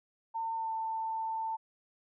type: tone with pitch glide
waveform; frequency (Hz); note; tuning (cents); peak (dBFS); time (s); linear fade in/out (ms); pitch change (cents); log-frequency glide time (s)
sine; 904 to 892.1; A5 to A5; +47 to +24; -32; 0.34-1.57; 20; -23; 0.56-0.7
effects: none